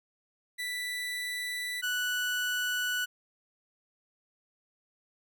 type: tone pair in turn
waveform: 30% pulse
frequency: 1975.5 / 1480 Hz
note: B6 / F#6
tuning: 0 / 0 cents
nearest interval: perfect fourth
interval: 500 cents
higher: first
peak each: -30 / -26 dBFS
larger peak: second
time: 0.58-1.82 / 1.82-3.06 s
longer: neither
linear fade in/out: 20 ms
effects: none